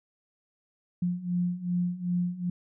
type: beating tone pair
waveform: sine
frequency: 175.6 / 178.2 Hz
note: F3 / F3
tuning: +10 / +35 cents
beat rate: 2.6 Hz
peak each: -31 / -28 dBFS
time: 1.02-2.5 s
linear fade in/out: 5 ms
effects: none